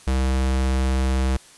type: tone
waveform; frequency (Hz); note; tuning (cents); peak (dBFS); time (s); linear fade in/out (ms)
square; 65.41; C2; 0; -19; 0.07-1.37; 5
effects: white hiss -48 dBFS RMS until 1.57 s + resampled to 24000 Hz